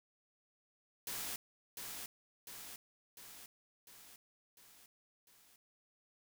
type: noise with echo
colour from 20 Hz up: white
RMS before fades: -42 dBFS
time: 1.07-1.36 s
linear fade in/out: 2 ms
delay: 700 ms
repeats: 6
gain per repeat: -4 dB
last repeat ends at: 5.56 s
effects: none